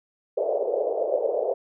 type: band-pass noise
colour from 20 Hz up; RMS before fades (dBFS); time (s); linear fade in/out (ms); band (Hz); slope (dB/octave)
white; -25; 0.37-1.54; 10; 440 to 610; 48
effects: none